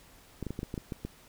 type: clicks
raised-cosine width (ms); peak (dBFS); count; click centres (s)
3; -22; 9; 0.427 / 0.467 / 0.506 / 0.591 / 0.631 / 0.741 / 0.778 / 0.922 / 1.05
effects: pink hiss -57 dBFS RMS until 1.28 s